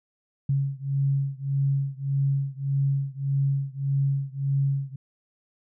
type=beating tone pair; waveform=sine; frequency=137.4 / 139.1 Hz; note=C#3 / C#3; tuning=-15 / +6 cents; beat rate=1.7 Hz; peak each=-25 / -26 dBFS; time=0.49-4.96 s; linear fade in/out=5 ms; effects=none